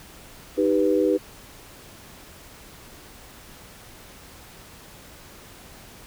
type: chord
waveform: sine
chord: Eb augmented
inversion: none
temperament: equal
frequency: 311.1 / 392 / 493.9 Hz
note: Eb4 / G4 / B4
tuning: 0 / 0 / 0 cents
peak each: -22 dBFS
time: 0.57-1.18 s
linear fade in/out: 20 ms
effects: pink hiss -46 dBFS RMS until 6.06 s